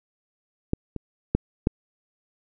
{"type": "clicks", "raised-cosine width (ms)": 3, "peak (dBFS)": [-9, -18, -6, -6], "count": 4, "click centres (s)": [0.734, 0.963, 1.35, 1.671], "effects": []}